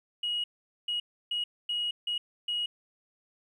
sine tone bursts at uneven times, 2897 Hz, F#7, 37 cents flat, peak -27 dBFS, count 6, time 0.23-0.44 / 0.88-1 / 1.31-1.44 / 1.69-1.91 / 2.07-2.18 / 2.48-2.66 s, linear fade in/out 5 ms, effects tanh soft clip ceiling -24 dBFS + 11-bit

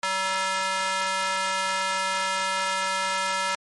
square tone with high-pass filter, 190.3 Hz, F#3, 49 cents sharp, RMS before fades -26 dBFS, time 0.03-3.55 s, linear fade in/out 2 ms, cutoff 1100 Hz, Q 1.3, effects low-pass 11000 Hz 12 dB/octave + MP3 48 kbps

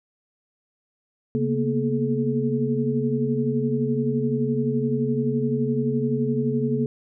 sine tone cluster, 135.9 / 229.9 / 241.6 / 428 Hz, C#3 / A#3 / B3 / A4, -34 / -24 / -38 / -48 cents, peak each -26 dBFS, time 1.35-6.86 s, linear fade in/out 0 ms, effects none

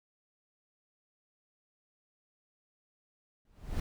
brown noise with exponential growth, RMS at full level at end -29 dBFS, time 3.45-3.8 s, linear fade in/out 2 ms, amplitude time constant 74 ms, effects none

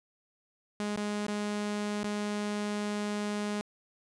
sawtooth tone with dropouts, 207.7 Hz, G#3, in tune, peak -27 dBFS, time 0.8-3.61 s, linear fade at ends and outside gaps 0 ms, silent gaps 0.961-0.975 / 1.266-1.283 / 2.032-2.042 s, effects resampled to 22050 Hz

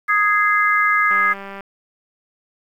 harmonic tone, 415.3 Hz, G#4, in tune, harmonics 3 / 4 / 5, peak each -17 / -18 / -19 dBFS, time 0.08-1.34 s, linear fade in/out 20 ms
click train, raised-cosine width 0.5 ms, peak -19 dBFS, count 99, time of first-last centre 1.11-1.607 s, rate 197 Hz
effects 8-bit

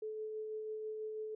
sine tone with tremolo, 432.9 Hz, A4, 28 cents flat, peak -38 dBFS, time 0.02-1.35 s, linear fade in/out 5 ms, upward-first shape sine, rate 6.1 Hz, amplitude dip 25%, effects none

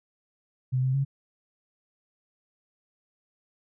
sine tone with pitch steps, 128.5 / 130.6 / 137.5 Hz, C3 / C3 / C#3, -31 / -3 / -14 cents, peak -22 dBFS, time 0.72-1.05 s, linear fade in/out 20 ms, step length 110 ms, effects none

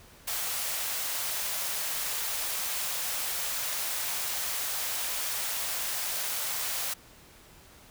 white high-pass noise, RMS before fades -32 dBFS, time 0.27-6.94 s, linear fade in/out 10 ms, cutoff 520 Hz, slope 24 dB/octave, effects pink hiss -54 dBFS RMS until 7.9 s

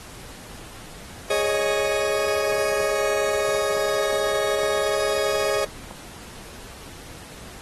40% pulse chord, Ab suspended fourth, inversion none, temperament just, 415.3 / 553.7 / 623 Hz, Ab4 / Db5 / Eb5, 0 / -2 / +2 cents, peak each -25 dBFS, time 1.3-5.65 s, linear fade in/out 5 ms
clicks, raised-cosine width 1 ms, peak -23 dBFS, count 11, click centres 2.523 / 2.583 / 2.805 / 3.489 / 3.549 / 3.768 / 4.129 / 4.27 / 4.633 / 5.178 / 5.911 s
effects pink hiss -42 dBFS RMS until 7.61 s + AAC 32 kbps

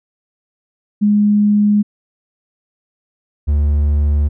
sine / triangle tone pair in turn, 207.5 / 73.23 Hz, G#3 / D2, -1 / -4 cents, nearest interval octave + tritone, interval 1803 cents, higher first, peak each -9 dBFS, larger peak neither, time 1.01-1.83 / 3.47-4.29 s, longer neither, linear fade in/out 20 ms, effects none

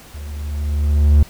triangle tone with level ramp, 73.5 Hz, D2, 2 cents sharp, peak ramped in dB -27 to -4 dBFS, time 0.14-1.23 s, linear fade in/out 5 ms, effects pink hiss -42 dBFS RMS until 1.29 s

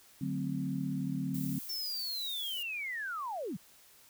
sine chord, D dominant seventh, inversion none, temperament equal, 146.83 / 185 / 220 / 261.6 Hz, D3 / F#3 / A3 / C4, 0 / 0 / 0 / 0 cents, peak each -37 / -37 / -42 / -36 dBFS, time 0.21-1.59 s, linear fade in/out 5 ms
violet noise, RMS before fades -44 dBFS, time 1.34-2.63 s, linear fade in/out 5 ms
sine linear sweep, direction down, 5450 to 140 Hz, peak -35 dBFS, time 1.69-3.57 s, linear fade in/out 10 ms
effects white hiss -60 dBFS RMS until 4.09 s

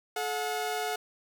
sawtooth tone pair together, 430.5 / 724 Hz, A4 / F#5, -38 / -38 cents, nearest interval major sixth, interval 900 cents, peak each -30 / -28 dBFS, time 0.16-0.96 s, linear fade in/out 5 ms, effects none

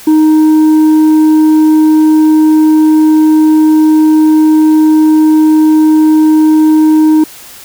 sine tone with tanh clipping, 311.1 Hz, D#4, in tune, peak -4 dBFS, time 0.07-7.24 s, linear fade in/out 5 ms, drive 4 dB, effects white hiss -32 dBFS RMS until 7.64 s

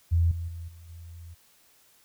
sine tone with level steps, 84.2 Hz, E2, 37 cents sharp, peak -19 / -30 / -35 / -45 / -41 dBFS, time 0.11-1.35 s, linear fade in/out 20 ms, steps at 0.31 / 0.48 / 0.68 / 0.89 s, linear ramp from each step 5 ms, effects white hiss -61 dBFS RMS until 2.04 s

